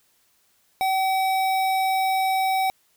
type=tone with notch filter; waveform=square; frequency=763 Hz; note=G5; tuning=47 cents flat; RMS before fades=-22 dBFS; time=0.81-2.7 s; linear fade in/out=0 ms; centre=6600 Hz; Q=1.7; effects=white hiss -64 dBFS RMS until 2.96 s